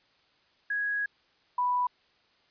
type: tone pair in turn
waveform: sine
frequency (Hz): 1661.2 / 987.8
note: G#6 / B5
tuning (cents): 0 / 0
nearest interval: major sixth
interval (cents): 900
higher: first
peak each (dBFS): -27 / -24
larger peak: second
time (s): 0.7-1.06 / 1.58-1.87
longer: first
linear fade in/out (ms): 5
effects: white hiss -66 dBFS RMS until 2.5 s + resampled to 11025 Hz